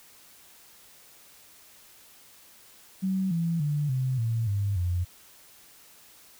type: tone with pitch steps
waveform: sine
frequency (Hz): 190 / 167.33 / 147.36 / 129.77 / 114.29 / 100.65 / 88.64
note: F#3 / E3 / D3 / C3 / A#2 / G2 / F2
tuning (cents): +46 / +26 / +6 / -14 / -34 / +46 / +26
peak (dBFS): -24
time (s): 3.02-5.05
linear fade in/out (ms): 20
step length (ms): 290
effects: white hiss -54 dBFS RMS until 6.39 s